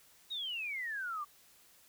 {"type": "exponential sweep", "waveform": "sine", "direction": "down", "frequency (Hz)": [3856, 1145], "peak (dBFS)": -36, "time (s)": [0.3, 1.25], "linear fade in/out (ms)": 20, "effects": ["white hiss -63 dBFS RMS until 1.88 s"]}